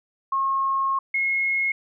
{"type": "tone pair in turn", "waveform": "sine", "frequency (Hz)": [1082, 2164], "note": ["C#6", "C#7"], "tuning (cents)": [-42, -42], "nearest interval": "octave", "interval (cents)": 1200, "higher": "second", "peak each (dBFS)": -20, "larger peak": "neither", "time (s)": [[0.32, 0.99], [1.14, 1.72]], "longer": "first", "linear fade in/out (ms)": 5, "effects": []}